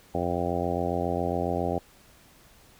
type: harmonic tone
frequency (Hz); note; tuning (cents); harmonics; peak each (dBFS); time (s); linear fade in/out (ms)
87.31; F2; 0; 1 / 2 / 3 / 4 / 5 / 6 / 7 / 8 / 9; -34 / -34 / -34 / -34 / -34 / -34 / -34 / -34 / -34; 0.14-1.79; 10
effects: pink hiss -56 dBFS RMS until 2.79 s